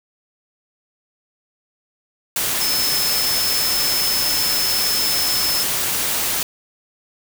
sine tone in noise, 5240 Hz, E8, 11 cents flat, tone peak -20 dBFS, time 2.61-5.63 s, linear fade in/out 2 ms, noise white, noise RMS -21 dBFS, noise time 2.36-6.43 s, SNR -2 dB, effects none

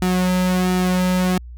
sawtooth tone with flanger, 182.7 Hz, F#3, 22 cents flat, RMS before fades -18 dBFS, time 0.02-1.38 s, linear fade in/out 2 ms, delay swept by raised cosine 1.9 to 2.81 ms, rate 1.4 Hz, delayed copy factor -0.65, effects added 60 Hz sine -33 dBFS peak until 1.57 s

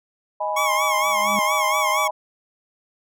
sine chord, G# minor, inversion second, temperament equal, 622.3 / 830.6 / 987.8 Hz, D#5 / G#5 / B5, 0 / 0 / 0 cents, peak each -26 dBFS, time 0.4-2.11 s, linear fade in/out 10 ms
25% pulse tone with vibrato, 1096 Hz, C#6, 20 cents flat, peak -16 dBFS, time 0.56-2.08 s, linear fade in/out 10 ms, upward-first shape sine, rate 4.3 Hz, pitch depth 82 cents each way
sine tone with exponential growth, 207.2 Hz, G#3, 4 cents flat, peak -23 dBFS, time 0.94-1.39 s, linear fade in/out 0 ms, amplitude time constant 97 ms
effects none

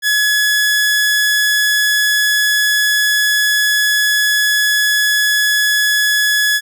sawtooth tone, 1695 Hz, G#6, 35 cents sharp, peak -8 dBFS, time 0.02-6.61 s, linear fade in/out 50 ms, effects none

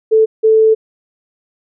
sine tone pair in turn, 440 / 440 Hz, A4 / A4, 0 / 0 cents, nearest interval unison, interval 0 cents, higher neither, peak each -6 dBFS, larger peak neither, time 0.11-0.26 / 0.43-0.75 s, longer second, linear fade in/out 20 ms, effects none

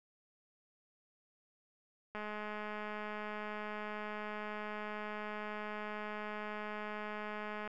click train, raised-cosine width 0.5 ms, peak -28 dBFS, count 1167, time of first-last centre 2.15-7.676 s, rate 211 Hz, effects none

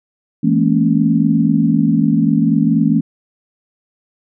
sine chord, A# half-diminished seventh, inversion second, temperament equal with one note detuned, 164.81 / 212.6 / 233.1 / 277.2 Hz, E3 / G#3 / A#3 / C#4, 0 / +41 / 0 / 0 cents, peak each -16 dBFS, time 0.43-3.01 s, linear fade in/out 10 ms, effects none

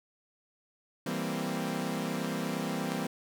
sawtooth chord, C dominant seventh, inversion first, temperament equal, 164.81 / 196 / 233.1 / 261.6 Hz, E3 / G3 / Bb3 / C4, 0 / 0 / 0 / 0 cents, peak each -33 dBFS, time 1.06-3.07 s, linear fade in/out 5 ms, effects none

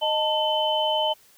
sine tone cluster, 618 / 887 / 3048 Hz, D#5 / A5 / G7, -12 / +14 / -49 cents, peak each -25 dBFS, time 0.01-1.14 s, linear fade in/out 20 ms, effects white hiss -56 dBFS RMS until 1.37 s

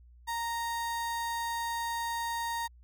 35% pulse tone, 930 Hz, A#5, 4 cents flat, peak -30 dBFS, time 0.27-2.68 s, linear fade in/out 20 ms, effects added 60 Hz sine -53 dBFS peak until 2.83 s

